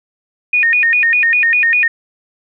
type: tone with vibrato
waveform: sine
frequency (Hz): 2130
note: C7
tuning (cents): +30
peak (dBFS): -9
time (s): 0.53-1.88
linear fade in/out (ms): 5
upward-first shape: square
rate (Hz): 5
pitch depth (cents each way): 250
effects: none